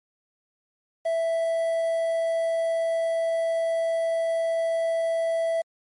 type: tone with quantisation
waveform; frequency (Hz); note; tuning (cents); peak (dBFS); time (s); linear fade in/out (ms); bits
triangle; 660; E5; +2; -20; 1.05-5.62; 10; 8
effects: MP3 48 kbps